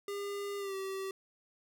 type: tone with pitch glide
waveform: square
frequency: 403.4 to 385.4 Hz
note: G4 to G4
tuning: +50 to -29 cents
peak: -37 dBFS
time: 0.08-1.11 s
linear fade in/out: 2 ms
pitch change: -79 cents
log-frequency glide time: 0.58-0.75 s
effects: none